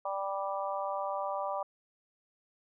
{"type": "harmonic tone", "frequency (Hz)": 196, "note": "G3", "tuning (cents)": 0, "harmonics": [3, 4, 5, 6], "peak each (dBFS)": [-36, -37, -38, -39], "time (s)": [0.05, 1.63], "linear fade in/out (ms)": 5, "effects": []}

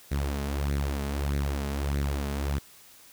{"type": "tone with flanger", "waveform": "sawtooth", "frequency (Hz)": 70.6, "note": "C#2", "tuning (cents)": 32, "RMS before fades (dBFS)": -29, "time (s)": [0.11, 2.59], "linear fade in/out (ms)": 10, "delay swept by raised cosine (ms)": [0.48, 4.78], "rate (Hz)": 1.6, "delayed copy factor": 0.6, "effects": ["white hiss -53 dBFS RMS until 3.12 s"]}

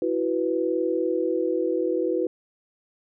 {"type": "chord", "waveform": "sine", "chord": "E suspended second", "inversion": "none", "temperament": "equal", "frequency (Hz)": [329.6, 370, 493.9], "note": ["E4", "F#4", "B4"], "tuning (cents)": [0, 0, 0], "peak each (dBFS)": -26, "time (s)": [0.02, 2.27], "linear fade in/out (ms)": 2, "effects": []}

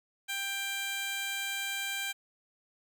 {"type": "tone with high-pass filter", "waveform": "15% pulse", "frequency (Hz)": 790, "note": "G5", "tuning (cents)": 13, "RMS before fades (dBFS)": -35, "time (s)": [0.28, 2.13], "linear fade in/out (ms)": 20, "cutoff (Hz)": 1600, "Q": 0.63, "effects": []}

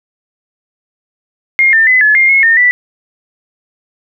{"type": "tone with pitch steps", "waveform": "sine", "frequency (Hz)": [2129, 1796, 2019, 1713, 2117, 2172, 1825, 1970], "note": ["C7", "A6", "B6", "A6", "C7", "C#7", "A#6", "B6"], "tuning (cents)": [30, 35, 38, -47, 20, -36, -37, -5], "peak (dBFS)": -5, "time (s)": [1.59, 2.71], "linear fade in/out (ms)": 0, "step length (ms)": 140, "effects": []}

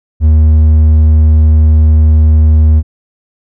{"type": "tone with hard clipping", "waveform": "sine", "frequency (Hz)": 77.78, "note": "D#2", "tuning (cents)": 0, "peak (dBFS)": -4, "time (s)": [0.2, 2.83], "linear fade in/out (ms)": 50, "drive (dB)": 3, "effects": []}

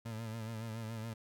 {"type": "tone with vibrato", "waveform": "30% pulse", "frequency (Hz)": 112.2, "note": "A2", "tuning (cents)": 34, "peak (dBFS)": -37, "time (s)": [0.05, 1.14], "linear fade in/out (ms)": 10, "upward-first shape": "sine", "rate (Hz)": 7.1, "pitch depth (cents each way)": 58, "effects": []}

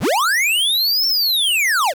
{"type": "linear two-way sweep", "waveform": "square", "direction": "up then down", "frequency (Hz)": [34.65, 5460, 453.7], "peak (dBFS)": -15, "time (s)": [0, 1.94], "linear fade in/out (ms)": 50, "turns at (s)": 1.07, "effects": ["7-bit"]}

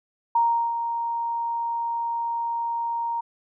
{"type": "tone with ADSR envelope", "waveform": "sine", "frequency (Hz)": 932.3, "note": "A#5", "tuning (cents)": 0, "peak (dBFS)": -16, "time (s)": [0.35, 3.21], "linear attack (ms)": 6, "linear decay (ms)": 370, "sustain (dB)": -8, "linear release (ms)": 10, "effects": []}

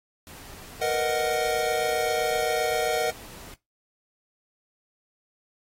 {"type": "noise", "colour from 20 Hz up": "pink", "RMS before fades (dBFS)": -45, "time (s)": [0.27, 3.54], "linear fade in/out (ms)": 0}
{"type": "chord", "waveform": "square", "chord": "B major seventh", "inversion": "third", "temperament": "equal", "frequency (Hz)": [466.2, 493.9, 622.3, 740], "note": ["A#4", "B4", "D#5", "F#5"], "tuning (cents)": [0, 0, 0, 0], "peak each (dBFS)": [-28, -34, -29, -28], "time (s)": [0.81, 3.11], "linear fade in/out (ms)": 10}
{"effects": ["noise-tail reverb RT60 0.2 s tail -19 dB re dry", "AAC 48 kbps"]}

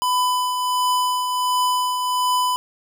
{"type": "tone with tremolo", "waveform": "square", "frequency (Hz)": 1000, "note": "B5", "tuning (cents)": 21, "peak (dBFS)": -17, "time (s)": [0.02, 2.56], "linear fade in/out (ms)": 0, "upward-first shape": "triangle", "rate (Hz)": 1.4, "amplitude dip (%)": 45, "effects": []}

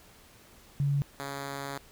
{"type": "tone pair in turn", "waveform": ["sine", "5% pulse"], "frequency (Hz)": [141.4, 139.29], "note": ["C#3", "C#3"], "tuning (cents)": [35, 9], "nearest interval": "unison", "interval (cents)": 26, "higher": "first", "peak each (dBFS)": [-24, -24], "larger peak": "neither", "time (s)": [[0.8, 1.02], [1.2, 1.78]], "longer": "second", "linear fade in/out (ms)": 0, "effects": ["pink hiss -56 dBFS RMS until 1.91 s"]}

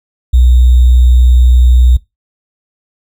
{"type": "tone with sample-and-hold", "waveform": "sine", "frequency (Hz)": 61.74, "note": "B1", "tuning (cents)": 0, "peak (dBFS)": -3, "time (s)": [0.33, 1.97], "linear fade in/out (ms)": 10, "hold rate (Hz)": 3675, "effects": ["noise-tail reverb RT60 0.2 s tail -20 dB re dry"]}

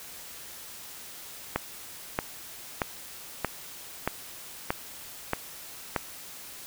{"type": "click train", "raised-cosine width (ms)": 0.5, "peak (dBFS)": -10, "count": 8, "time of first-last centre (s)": [1.56, 5.963], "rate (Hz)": 1.59, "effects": ["white hiss -44 dBFS RMS until 6.66 s"]}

